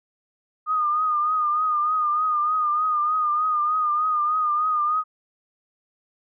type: tone with vibrato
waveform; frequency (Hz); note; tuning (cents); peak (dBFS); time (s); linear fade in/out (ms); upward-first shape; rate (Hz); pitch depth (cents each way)
sine; 1226; D#6; -26; -19; 0.66-5.04; 50; triangle; 3.3; 61
effects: none